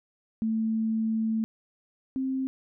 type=tone pair in turn; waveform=sine; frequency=221.9 / 263.9 Hz; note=A3 / C4; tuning=+15 / +15 cents; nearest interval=minor third; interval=300 cents; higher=second; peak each=-24 / -26 dBFS; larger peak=first; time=0.42-1.44 / 2.16-2.47 s; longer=first; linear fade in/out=0 ms; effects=none